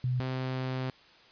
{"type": "tone pair in turn", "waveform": ["sine", "sawtooth"], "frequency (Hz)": [126, 129.77], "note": ["B2", "C3"], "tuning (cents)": [35, -14], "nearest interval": "minor second", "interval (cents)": 51, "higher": "second", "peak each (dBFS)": [-26, -27], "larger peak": "first", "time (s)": [[0.04, 0.2], [0.2, 0.9]], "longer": "second", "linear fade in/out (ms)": 2, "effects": ["white hiss -57 dBFS RMS until 1.31 s", "resampled to 11025 Hz"]}